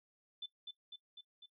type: tone with echo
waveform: sine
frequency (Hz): 3520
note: A7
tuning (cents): 0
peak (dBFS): -40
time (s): 0.42-0.46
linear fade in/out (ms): 5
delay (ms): 250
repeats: 4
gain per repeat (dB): -3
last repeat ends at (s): 1.46
effects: noise-tail reverb RT60 0.1 s tail -18 dB re dry